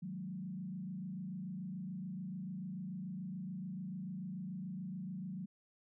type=tone with frequency modulation; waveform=sine; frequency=185 Hz; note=F#3; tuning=in tune; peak=-40 dBFS; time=0.02-5.46 s; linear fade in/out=10 ms; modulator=26.9 Hz; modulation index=1; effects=none